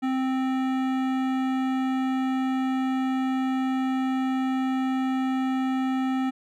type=tone with hard clipping; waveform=sine; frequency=261.6 Hz; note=C4; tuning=in tune; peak=-25 dBFS; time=0.02-6.31 s; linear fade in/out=20 ms; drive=16 dB; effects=none